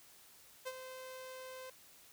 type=tone with ADSR envelope; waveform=sawtooth; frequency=517 Hz; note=C5; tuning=21 cents flat; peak=-34 dBFS; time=0.65-1.7 s; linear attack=24 ms; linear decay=42 ms; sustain=-9 dB; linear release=4 ms; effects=white hiss -61 dBFS RMS until 2.12 s